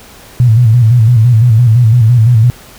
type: tone with vibrato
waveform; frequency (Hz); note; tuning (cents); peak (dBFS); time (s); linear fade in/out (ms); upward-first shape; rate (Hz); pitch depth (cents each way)
sine; 116.5; A#2; -1; -3; 0.4-2.5; 0; square; 5.9; 95
effects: pink hiss -36 dBFS RMS until 2.78 s